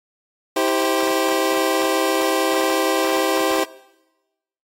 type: chord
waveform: 25% pulse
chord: C major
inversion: first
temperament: equal with one note detuned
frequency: 323.2 / 392 / 523.3 Hz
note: E4 / G4 / C5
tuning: -34 / 0 / 0 cents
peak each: -18 dBFS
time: 0.56-3.64 s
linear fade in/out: 5 ms
effects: noise-tail reverb RT60 1.0 s tail -19 dB re dry + AAC 48 kbps